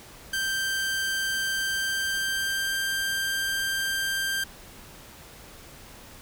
sawtooth tone with pitch glide, 1568 to 1579.8 Hz, G6 to G6, 0 to +13 cents, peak -22 dBFS, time 0.33-4.44 s, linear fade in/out 5 ms, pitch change +13 cents, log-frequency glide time 1.59-2.82 s, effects pink hiss -47 dBFS RMS until 6.21 s

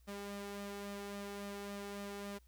sawtooth tone with flanger, 201.5 Hz, G3, 48 cents sharp, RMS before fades -45 dBFS, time 0.07-2.39 s, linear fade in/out 20 ms, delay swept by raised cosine 1.6 to 2.34 ms, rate 3.6 Hz, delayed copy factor +0.5, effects added 60 Hz sine -62 dBFS peak until 2.47 s + white hiss -75 dBFS RMS until 2.47 s

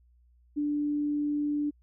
sine tone, 293.7 Hz, D4, in tune, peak -26 dBFS, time 0.56-1.71 s, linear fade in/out 20 ms, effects added 60 Hz sine -59 dBFS peak until 1.82 s

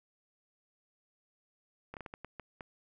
slowing click train, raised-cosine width 0.5 ms, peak -28 dBFS, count 8, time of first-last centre 1.94-2.608 s, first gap 28 ms, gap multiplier 1.4, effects none

